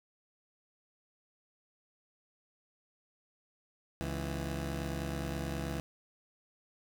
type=tone pair together; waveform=15% pulse; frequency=69.41 / 164.6 Hz; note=C#2 / E3; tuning=+3 / -2 cents; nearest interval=octave + minor third; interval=1495 cents; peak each=-30 / -33 dBFS; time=4.01-5.8 s; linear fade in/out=0 ms; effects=none